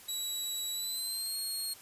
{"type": "tone with pitch glide", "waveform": "20% pulse", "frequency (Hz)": [3903, 4281], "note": ["B7", "C8"], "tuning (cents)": [-21, 39], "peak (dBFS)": -28, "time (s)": [0.08, 1.74], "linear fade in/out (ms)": 10, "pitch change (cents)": 160, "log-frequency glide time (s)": [0.72, 1.38], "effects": ["white hiss -53 dBFS RMS until 1.81 s", "resampled to 32000 Hz"]}